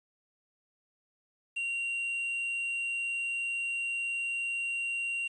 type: tone with quantisation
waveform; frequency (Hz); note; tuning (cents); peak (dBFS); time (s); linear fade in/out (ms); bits
triangle; 2759; F7; -22; -29; 1.56-5.28; 10; 9
effects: resampled to 24000 Hz